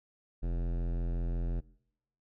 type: tone with hard clipping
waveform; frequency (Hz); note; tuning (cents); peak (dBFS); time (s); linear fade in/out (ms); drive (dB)
sine; 42.77; F1; -35; -32; 0.42-1.61; 20; 18
effects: noise-tail reverb RT60 0.8 s tail -23 dB re dry